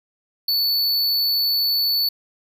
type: tone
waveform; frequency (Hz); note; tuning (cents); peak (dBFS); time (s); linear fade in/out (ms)
square; 4464; C#8; +11; -18; 0.48-2.09; 5
effects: none